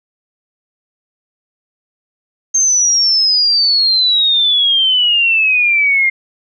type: exponential sweep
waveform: sine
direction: down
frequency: 6400 to 2106 Hz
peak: -9 dBFS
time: 2.54-6.1 s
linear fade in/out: 10 ms
effects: none